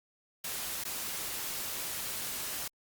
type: noise with dropouts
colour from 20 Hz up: white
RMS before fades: -37 dBFS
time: 0.44-2.68 s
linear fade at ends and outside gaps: 5 ms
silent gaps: 0.839-0.851 s
effects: Opus 48 kbps